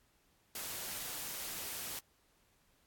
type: noise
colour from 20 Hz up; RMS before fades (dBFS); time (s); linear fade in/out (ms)
white; -42; 0.55-1.99; 2
effects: pink hiss -72 dBFS RMS until 2.86 s + AAC 64 kbps